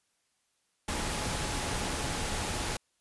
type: tone in noise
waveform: sine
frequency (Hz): 846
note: G#5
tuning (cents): +32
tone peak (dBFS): -44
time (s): 0.88-2.77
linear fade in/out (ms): 5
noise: pink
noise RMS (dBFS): -33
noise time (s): 0.88-2.77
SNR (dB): -14
effects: white hiss -75 dBFS RMS until 3 s + resampled to 24000 Hz